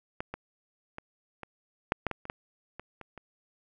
clicks, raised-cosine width 0.5 ms, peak -18 / -21 / -24 / -25 / -9 / -13 / -18 / -28 / -17 / -25 / -28 / -29 dBFS, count 12, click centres 0.205 / 0.34 / 0.984 / 1.433 / 1.921 / 2.067 / 2.113 / 2.254 / 2.299 / 2.796 / 3.013 / 3.177 s, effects none

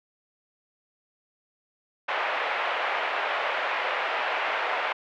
pink band-pass noise, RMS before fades -28 dBFS, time 2.08-4.93 s, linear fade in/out 10 ms, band 580 to 2700 Hz, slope 24 dB/octave, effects none

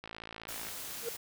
click train, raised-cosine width 0.3 ms, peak -27 dBFS, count 37, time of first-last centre 0.04-0.686 s, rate 55.7 Hz
white noise, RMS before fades -42 dBFS, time 0.48-1.17 s, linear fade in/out 10 ms
triangle tone with exponential growth, 466.2 Hz, A#4, in tune, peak -28 dBFS, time 0.99-1.09 s, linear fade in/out 5 ms, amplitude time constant 21 ms
effects none

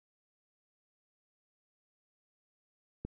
click, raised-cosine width 3 ms, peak -25 dBFS, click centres 3.05 s, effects none

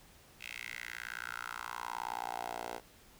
10% pulse tone with high-pass filter sweep, 59 Hz, A#1, 22 cents sharp, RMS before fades -42 dBFS, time 0.39-2.81 s, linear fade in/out 50 ms, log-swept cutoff 2500 to 560 Hz, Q 4.6, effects pink hiss -60 dBFS RMS until 3.19 s

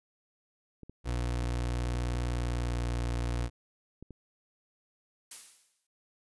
clicks, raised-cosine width 3 ms, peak -33 dBFS, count 10, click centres 0.833 / 0.896 / 1.063 / 1.435 / 1.859 / 1.948 / 2.147 / 3.409 / 4.026 / 4.107 s
30% pulse tone with pitch glide, 60.3 to 59.54 Hz, B1 to A#1, -41 to +37 cents, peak -27 dBFS, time 1.04-3.5 s, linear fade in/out 50 ms, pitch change -22 cents, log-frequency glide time 2.24-2.73 s
blue noise with exponential decay, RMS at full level -39 dBFS, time 5.31-5.87 s, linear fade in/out 5 ms, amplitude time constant 120 ms
effects resampled to 24000 Hz

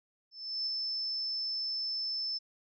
sine tone with ADSR envelope, 5274 Hz, E8, in tune, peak -30 dBFS, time 0.31-2.39 s, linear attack 360 ms, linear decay 3 ms, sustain -2 dB, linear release 21 ms, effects none

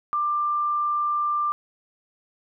sine tone, 1187 Hz, D6, 18 cents sharp, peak -21 dBFS, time 0.13-1.52 s, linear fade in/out 0 ms, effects none

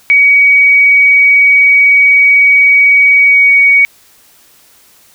sine tone with pitch glide, 2259 to 2245 Hz, C#7 to C#7, +32 to +21 cents, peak -3 dBFS, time 0.1-3.85 s, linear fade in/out 0 ms, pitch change -11 cents, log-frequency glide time 3.18-3.52 s, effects white hiss -45 dBFS RMS until 5.14 s

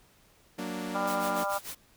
sawtooth chord, Gb augmented, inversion none, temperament equal, 185 / 233.1 / 293.7 Hz, Gb3 / Bb3 / D4, 0 / 0 / 0 cents, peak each -34 dBFS, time 0.58-1.44 s, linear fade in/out 10 ms
harmonic tone, 198.7 Hz, G3, 24 cents sharp, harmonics 3 / 4 / 5 / 6 / 7, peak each -33 / -34 / -35 / -36 / -36 dBFS, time 0.94-1.59 s, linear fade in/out 20 ms
white noise with tremolo, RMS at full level -38 dBFS, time 1.07-1.75 s, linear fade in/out 5 ms, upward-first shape sine, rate 6.8 Hz, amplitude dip 85%
effects pink hiss -62 dBFS RMS until 1.96 s

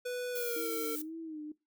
square tone with pitch glide, 493.9 to 452.9 Hz, B4 to A#4, 0 to -50 cents, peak -35 dBFS, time 0.05-0.96 s, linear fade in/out 10 ms, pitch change -150 cents, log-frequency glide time 0.32-0.72 s
violet noise, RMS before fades -40 dBFS, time 0.35-1.02 s, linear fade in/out 5 ms
sine tone with vibrato, 314.6 Hz, D#4, 19 cents sharp, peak -39 dBFS, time 0.56-1.52 s, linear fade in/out 5 ms, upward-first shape sine, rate 2 Hz, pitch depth 75 cents each way
effects noise-tail reverb RT60 0.2 s tail -19 dB re dry

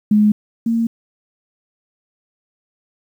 sine tone pair in turn, 210.5 / 229.6 Hz, G#3 / A#3, +24 / -26 cents, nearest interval major second, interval 150 cents, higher second, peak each -9 / -14 dBFS, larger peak first, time 0.11-0.32 / 0.66-0.87 s, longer neither, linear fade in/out 5 ms, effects 8-bit

